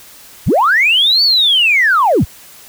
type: linear two-way sweep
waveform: sine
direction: up then down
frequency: 32.7 to 4575 to 32.7 Hz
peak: -7 dBFS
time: 0.46-2.25 s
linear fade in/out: 20 ms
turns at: 1.23 s
effects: tanh soft clip ceiling -3 dBFS + white hiss -39 dBFS RMS until 2.68 s